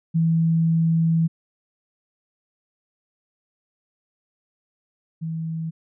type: tone pair in turn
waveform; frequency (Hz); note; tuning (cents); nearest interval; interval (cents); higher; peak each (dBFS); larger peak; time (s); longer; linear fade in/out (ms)
sine; 163.9 / 162.02; E3 / E3; -10 / -30; unison; 20; first; -16 / -25; first; 0.14-1.28 / 5.21-5.71; first; 20
effects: none